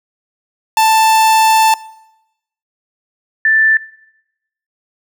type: tone pair in turn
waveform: 45% pulse / sine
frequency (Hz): 883 / 1766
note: A5 / A6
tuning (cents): +6 / +6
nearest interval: octave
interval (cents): 1200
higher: second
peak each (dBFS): -8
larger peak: neither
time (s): 0.77-1.74 / 3.45-3.77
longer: first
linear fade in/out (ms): 2
effects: noise-tail reverb RT60 0.9 s tail -21 dB re dry